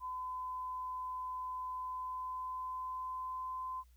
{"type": "tone with pitch glide", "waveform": "sine", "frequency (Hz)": [1015, 1027.4], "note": ["B5", "C6"], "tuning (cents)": [47, -32], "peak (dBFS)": -38, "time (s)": [0, 3.84], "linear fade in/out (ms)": 50, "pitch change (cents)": 21, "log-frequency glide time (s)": [1.73, 3.7], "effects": ["added 60 Hz sine -60 dBFS peak until 3.96 s", "white hiss -75 dBFS RMS until 3.96 s"]}